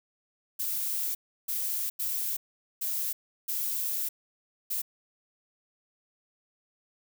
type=noise bursts at uneven times; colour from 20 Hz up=violet; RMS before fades=-31 dBFS; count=6; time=0.59-1.15 / 1.48-1.9 / 1.99-2.37 / 2.81-3.13 / 3.48-4.09 / 4.7-4.82 s; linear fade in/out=10 ms; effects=none